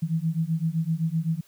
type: beating tone pair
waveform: sine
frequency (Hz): 158.7 / 166.5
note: D#3 / E3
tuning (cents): +35 / +18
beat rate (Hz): 7.8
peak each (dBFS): -26 / -26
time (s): 0.02-1.41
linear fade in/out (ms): 10
effects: white hiss -59 dBFS RMS until 1.47 s